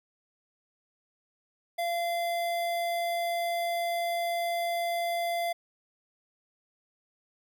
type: tone with notch filter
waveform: square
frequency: 687 Hz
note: F5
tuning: 29 cents flat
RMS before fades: -30 dBFS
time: 1.78-5.53 s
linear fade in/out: 10 ms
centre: 6800 Hz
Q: 1.5
effects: none